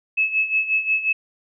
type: tone with tremolo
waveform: sine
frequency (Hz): 2594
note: E7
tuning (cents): -28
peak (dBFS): -15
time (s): 0.17-1.13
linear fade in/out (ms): 10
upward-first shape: sine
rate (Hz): 5.6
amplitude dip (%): 75
effects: none